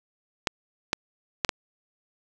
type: clicks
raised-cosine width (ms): 0.2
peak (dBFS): -5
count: 4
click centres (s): 0.472 / 0.931 / 1.448 / 1.492
effects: none